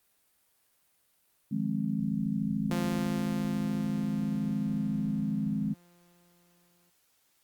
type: chord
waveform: sine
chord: F minor seventh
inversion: third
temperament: equal with one note detuned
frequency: 153.69 / 174.61 / 207.7 / 261.6 Hz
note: Eb3 / F3 / Ab3 / C4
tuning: -21 / 0 / 0 / 0 cents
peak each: -35 / -36 / -30 / -35 dBFS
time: 1.51-5.74 s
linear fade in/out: 10 ms
type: tone with exponential decay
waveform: sawtooth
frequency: 174.61 Hz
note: F3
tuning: in tune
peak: -25 dBFS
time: 2.71-6.9 s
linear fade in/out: 2 ms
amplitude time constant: 910 ms
effects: white hiss -70 dBFS RMS until 7.43 s + Opus 32 kbps